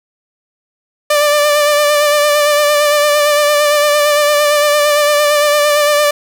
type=tone with vibrato; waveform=sawtooth; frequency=590 Hz; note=D5; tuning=8 cents sharp; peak=-5 dBFS; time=1.1-6.11 s; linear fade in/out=5 ms; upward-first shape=sine; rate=8.8 Hz; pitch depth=28 cents each way; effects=7-bit